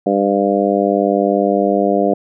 harmonic tone, 99.9 Hz, G2, 33 cents sharp, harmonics 2 / 3 / 4 / 5 / 6 / 7, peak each -19 / -19 / -19 / -19 / -19 / -19 dBFS, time 0.06-2.14 s, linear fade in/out 5 ms, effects none

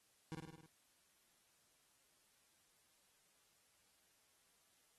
25% pulse tone with echo, 160 Hz, D#3, 49 cents sharp, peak -40 dBFS, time 0.32-0.35 s, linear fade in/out 0 ms, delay 52 ms, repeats 6, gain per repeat -3 dB, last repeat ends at 0.662 s, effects white hiss -75 dBFS RMS until 4.98 s + AAC 32 kbps

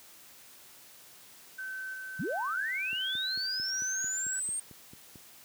sine tone with tremolo, 1535 Hz, G6, 37 cents flat, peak -36 dBFS, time 1.58-4.4 s, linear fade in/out 10 ms, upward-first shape square, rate 1.4 Hz, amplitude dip 25%
sine linear sweep, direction up, 120.8 to 8700 Hz, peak -31 dBFS, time 2.19-4.6 s, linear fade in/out 5 ms
click train, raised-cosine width 3 ms, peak -36 dBFS, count 11, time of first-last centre 2.93-5.157 s, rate 4.49 Hz
effects white hiss -54 dBFS RMS until 5.44 s + high-pass 80 Hz 12 dB/octave

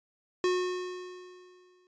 square tone with exponential decay, 363.3 Hz, F#4, 32 cents flat, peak -24 dBFS, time 0.44-1.87 s, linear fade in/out 1 ms, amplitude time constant 310 ms, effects resampled to 16000 Hz

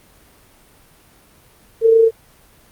sine tone with amplitude modulation, 451.9 Hz, A4, 46 cents sharp, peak -6 dBFS, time 1.81-2.11 s, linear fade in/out 50 ms, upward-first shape sine, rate 27.4 Hz, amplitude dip 40%, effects pink hiss -50 dBFS RMS until 2.71 s + Opus 32 kbps

